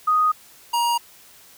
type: tone pair in turn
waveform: sine / square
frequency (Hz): 1244.5 / 945.3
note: D#6 / A#5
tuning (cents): 0 / +24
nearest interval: perfect fourth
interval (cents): 476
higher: first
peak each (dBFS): -15 / -19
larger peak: first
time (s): 0.07-0.32 / 0.73-0.98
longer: neither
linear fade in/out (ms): 10
effects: white hiss -49 dBFS RMS until 1.57 s